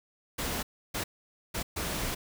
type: noise bursts at uneven times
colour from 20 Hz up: pink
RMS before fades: -33 dBFS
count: 4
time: 0.38-0.63 / 0.94-1.04 / 1.54-1.63 / 1.76-2.15 s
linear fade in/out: 10 ms
effects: none

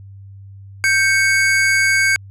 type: tone pair together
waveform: square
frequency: 1567.7 / 2217 Hz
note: G6 / C#7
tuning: 0 / 0 cents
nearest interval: tritone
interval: 600 cents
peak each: -16 dBFS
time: 0.84-2.16 s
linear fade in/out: 0 ms
effects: added 98 Hz sine -35 dBFS peak until 2.3 s + low-pass 11000 Hz 12 dB/octave

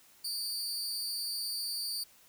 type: tone with amplitude modulation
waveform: sawtooth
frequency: 4614 Hz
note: D8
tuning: 31 cents flat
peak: -27 dBFS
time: 0.24-2.04 s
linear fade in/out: 10 ms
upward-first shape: sine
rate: 236 Hz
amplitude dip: 95%
effects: white hiss -61 dBFS RMS until 2.28 s

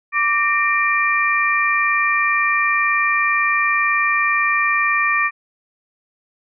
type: tone cluster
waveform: sine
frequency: 1169 / 1829 / 2368 Hz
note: D6 / A#6 / D7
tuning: -8 / -33 / +14 cents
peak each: -19 dBFS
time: 0.12-5.31 s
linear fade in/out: 50 ms
effects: none

